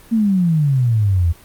sine exponential sweep, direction down, 233.1 to 80.6 Hz, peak -12 dBFS, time 0.11-1.33 s, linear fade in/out 20 ms, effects pink hiss -45 dBFS RMS until 1.44 s + Opus 32 kbps

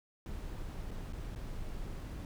brown noise with dropouts, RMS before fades -41 dBFS, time 0.26-2.25 s, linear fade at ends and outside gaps 1 ms, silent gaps 0.909-0.913 / 1.126-1.133 / 1.351-1.359 s, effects none

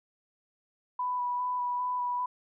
sine tone with vibrato, 987.8 Hz, B5, in tune, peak -28 dBFS, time 0.99-2.26 s, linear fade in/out 5 ms, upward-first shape square, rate 2.5 Hz, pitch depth 12 cents each way, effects none

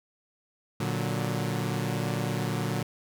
sawtooth chord, Bb augmented, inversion none, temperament equal with one note detuned, 117.69 / 146.83 / 185 Hz, Bb2 / D3 / F#3, +17 / 0 / 0 cents, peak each -27 / -28 / -29 dBFS, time 0.8-2.83 s, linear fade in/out 5 ms, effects none

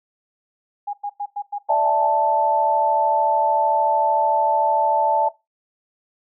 sine tone bursts, 818 Hz, G#5, 26 cents flat, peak -23 dBFS, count 8, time 0.87-2.075 s, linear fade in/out 10 ms, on 64 ms, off 99 ms
sine chord, D suspended second, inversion none, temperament just, 587.3 / 660.7 / 881 Hz, D5 / E5 / A5, 0 / +4 / +2 cents, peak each -23 / -21 / -17 dBFS, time 1.69-5.29 s, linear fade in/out 10 ms
effects noise-tail reverb RT60 0.2 s tail -18 dB re dry

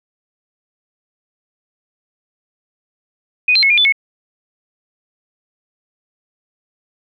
sine tone with pitch steps, 2488 / 4137 / 2187 / 2410 / 3487 / 2196 Hz, D#7 / C8 / C#7 / D7 / A7 / C#7, -1 / -20 / -24 / +44 / -16 / -17 cents, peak -9 dBFS, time 3.48-3.924 s, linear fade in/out 5 ms, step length 74 ms, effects none

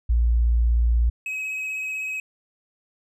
sine tone, 58.27 Hz, A#1, in tune, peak -16 dBFS, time 0.09-1.1 s, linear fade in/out 10 ms
triangle tone with vibrato, 2548 Hz, D#7, 41 cents sharp, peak -25 dBFS, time 1.26-2.2 s, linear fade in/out 2 ms, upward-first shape triangle, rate 16 Hz, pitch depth 18 cents each way
effects none

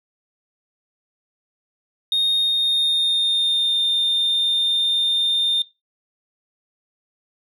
sine tone with pitch glide, 3700 to 3622 Hz, A#7 to A7, -14 to +49 cents, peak -14 dBFS, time 2.12-5.62 s, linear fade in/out 2 ms, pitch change -37 cents, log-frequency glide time 2.38-3.83 s, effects noise-tail reverb RT60 0.2 s tail -17 dB re dry + tanh soft clip ceiling -15 dBFS

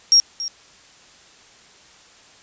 sine tone with echo, 5588 Hz, F8, in tune, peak -9 dBFS, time 0.12-0.2 s, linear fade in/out 0 ms, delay 280 ms, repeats 1, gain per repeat -15 dB, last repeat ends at 0.48 s, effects white hiss -49 dBFS RMS until 2.42 s + resampled to 16000 Hz

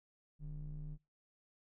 triangle ring-modulated tone, 60.7 Hz, B1, 29 cents flat, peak -37 dBFS, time 0.39-0.98 s, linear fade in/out 50 ms, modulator 90.6 Hz, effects noise-tail reverb RT60 0.3 s tail -24 dB re dry

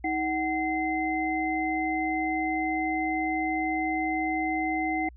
sine tone cluster, 316.2 / 749 / 2069 Hz, D#4 / F#5 / C7, +28 / +21 / -20 cents, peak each -29 / -29 / -31 dBFS, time 0.04-5.09 s, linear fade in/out 5 ms, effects added 60 Hz sine -46 dBFS peak until 5.16 s

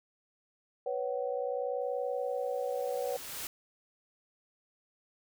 sine chord, B suspended second, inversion none, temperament equal with one note detuned, 493.9 / 554.4 / 754.2 Hz, B4 / C#5 / F#5, 0 / 0 / +33 cents, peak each -34 / -35 / -39 dBFS, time 0.86-3.17 s, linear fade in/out 5 ms
white noise with exponential growth, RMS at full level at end -38 dBFS, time 1.81-3.47 s, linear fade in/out 2 ms, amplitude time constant 360 ms
effects none

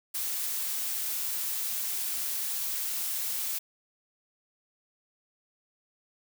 blue noise, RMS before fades -32 dBFS, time 0.14-3.59 s, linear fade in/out 10 ms, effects none

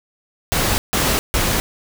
pink noise bursts, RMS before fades -18 dBFS, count 3, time 0.52-1.6 s, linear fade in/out 0 ms, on 260 ms, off 150 ms, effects none

